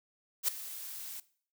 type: noise with ADSR envelope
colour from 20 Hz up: blue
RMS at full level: -27 dBFS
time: 0.43-1.2 s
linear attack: 53 ms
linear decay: 3 ms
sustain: -16 dB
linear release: 3 ms
effects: noise-tail reverb RT60 0.5 s tail -19 dB re dry